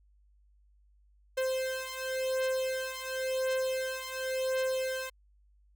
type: beating tone pair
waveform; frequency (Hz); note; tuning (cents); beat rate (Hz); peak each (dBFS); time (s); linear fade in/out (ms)
45% pulse; 521 / 521.93; C5 / C5; -7 / -4; 0.93; -33 / -34; 1.37-5.1; 10
effects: added 50 Hz sine -61 dBFS peak until 5.75 s